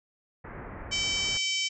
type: low-pass noise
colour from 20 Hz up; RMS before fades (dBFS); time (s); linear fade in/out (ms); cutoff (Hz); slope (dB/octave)
pink; -41; 0.44-1.38; 10; 2100; 48
type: harmonic tone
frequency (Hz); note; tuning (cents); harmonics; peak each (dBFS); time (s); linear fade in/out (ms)
767; G5; -38; 3 / 4 / 5 / 6 / 7 / 8 / 9 / 10; -32 / -30 / -42 / -39 / -34 / -38 / -39 / -43; 0.91-1.69; 20
effects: none